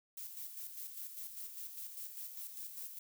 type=noise with tremolo; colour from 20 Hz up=violet; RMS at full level=-45 dBFS; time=0.17-2.99 s; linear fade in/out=5 ms; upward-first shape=square; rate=5 Hz; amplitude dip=45%; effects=none